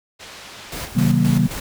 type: low-pass noise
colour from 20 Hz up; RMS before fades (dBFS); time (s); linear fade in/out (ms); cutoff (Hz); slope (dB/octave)
white; -39; 0.19-0.89; 20; 4400; 12
type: noise with tremolo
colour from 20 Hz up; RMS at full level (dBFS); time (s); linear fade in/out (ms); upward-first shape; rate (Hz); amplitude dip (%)
pink; -29; 0.72-1.6; 5; square; 3.8; 55
type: chord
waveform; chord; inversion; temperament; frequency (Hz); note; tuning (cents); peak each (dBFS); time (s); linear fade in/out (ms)
sine; C half-diminished seventh; none; just; 130.81 / 156.98 / 188.37 / 235.5; C3 / Eb3 / Gb3 / Bb3; 0 / +16 / +31 / +18; -19; 0.95-1.48; 20
effects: none